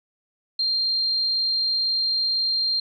sine tone, 4186 Hz, C8, in tune, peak -20 dBFS, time 0.59-2.8 s, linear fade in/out 5 ms, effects none

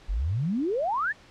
sine exponential sweep, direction up, 41.44 to 1864.7 Hz, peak -24 dBFS, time 0.08-1.13 s, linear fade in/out 20 ms, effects pink hiss -53 dBFS RMS until 1.3 s + low-pass 5000 Hz 12 dB/octave

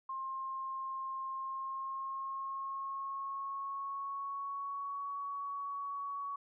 sine tone with pitch glide, 1063 to 1123 Hz, C6 to C#6, +27 to +22 cents, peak -37 dBFS, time 0.09-6.36 s, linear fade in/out 5 ms, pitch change +95 cents, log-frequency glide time 1.31-5.11 s, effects none

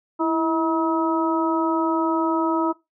harmonic tone with a mistuned harmonic, 320 Hz, D#4, 49 cents sharp, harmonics 1 / 2 / 3 / 4, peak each -21 / -28 / -24 / -27 dBFS, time 0.19-2.73 s, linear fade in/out 20 ms, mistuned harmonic 1, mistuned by +48 cents, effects noise-tail reverb RT60 0.2 s tail -20 dB re dry

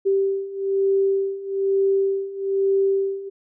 sine beating tone pair, 390 / 391.1 Hz, G4 / G4, -9 / -4 cents, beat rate 1.1 Hz, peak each -23 / -20 dBFS, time 0.05-3.3 s, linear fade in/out 20 ms, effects none

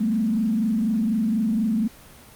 sine tone with frequency modulation, 220 Hz, A3, in tune, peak -19 dBFS, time 0-1.88 s, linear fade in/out 10 ms, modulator 24.1 Hz, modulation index 0.84, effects pink hiss -47 dBFS RMS until 2.35 s + Opus 24 kbps

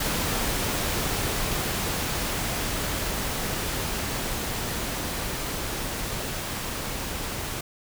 pink noise with level ramp, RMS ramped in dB -26 to -32 dBFS, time 0-7.61 s, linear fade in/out 5 ms, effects none

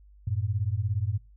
sine beating tone pair, 94.3 / 111.3 Hz, F#2 / A2, +33 / +20 cents, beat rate 17 Hz, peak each -28 dBFS, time 0.27-1.18 s, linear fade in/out 5 ms, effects noise-tail reverb RT60 0.3 s tail -25 dB re dry + added 50 Hz sine -51 dBFS peak until 1.36 s

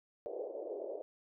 white band-pass noise, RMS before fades -42 dBFS, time 0.26-1.02 s, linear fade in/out 0 ms, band 370 to 610 Hz, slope 48 dB/octave, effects none

